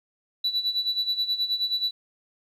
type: tone with tremolo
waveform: sine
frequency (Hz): 3953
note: B7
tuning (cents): +1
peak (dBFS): -19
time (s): 0.44-1.91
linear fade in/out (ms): 5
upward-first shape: sine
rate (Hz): 9.4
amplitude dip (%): 80
effects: tanh soft clip ceiling -19 dBFS + 10-bit